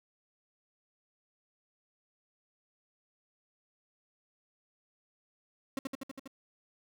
35% pulse tone with echo, 269.2 Hz, C4, 49 cents sharp, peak -30 dBFS, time 5.77-5.79 s, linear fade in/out 2 ms, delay 81 ms, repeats 6, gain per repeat -2 dB, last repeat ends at 6.276 s, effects none

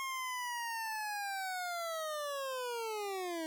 25% pulse linear sweep, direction down, 1079 to 314.8 Hz, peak -33 dBFS, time 0-3.46 s, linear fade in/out 0 ms, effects none

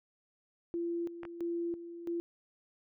sine tone with tremolo, 341 Hz, F4, 41 cents flat, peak -32 dBFS, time 0.74-2.2 s, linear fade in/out 0 ms, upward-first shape square, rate 1.5 Hz, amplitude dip 70%
clicks, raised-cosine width 0.5 ms, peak -30 dBFS, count 2, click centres 1.233 / 1.252 s
effects none

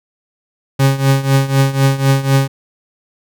40% pulse tone with tremolo, 136.1 Hz, C#3, 31 cents flat, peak -6 dBFS, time 0.79-2.48 s, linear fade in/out 10 ms, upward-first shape triangle, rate 4 Hz, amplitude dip 85%, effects none

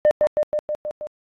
sine tone with echo, 602 Hz, D5, 43 cents sharp, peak -9 dBFS, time 0.05-0.11 s, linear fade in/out 0 ms, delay 160 ms, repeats 6, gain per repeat -3 dB, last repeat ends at 1.07 s, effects tanh soft clip ceiling -10 dBFS + AAC 32 kbps

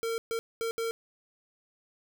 square tone bursts at uneven times, 456.7 Hz, A#4, 36 cents flat, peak -30 dBFS, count 4, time 0.03-0.18 / 0.31-0.39 / 0.61-0.71 / 0.78-0.91 s, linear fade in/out 0 ms, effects none

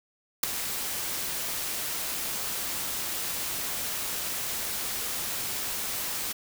white noise with ADSR envelope, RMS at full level -19 dBFS, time 0.43-6.33 s, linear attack 6 ms, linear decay 4 ms, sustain -13 dB, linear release 13 ms, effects none

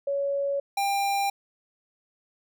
sine / square tone pair in turn, 560 / 796.1 Hz, C#5 / G5, +18 / +27 cents, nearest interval tritone, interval 609 cents, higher second, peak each -24 dBFS, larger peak neither, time 0.07-0.6 / 0.77-1.3 s, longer neither, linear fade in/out 5 ms, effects none

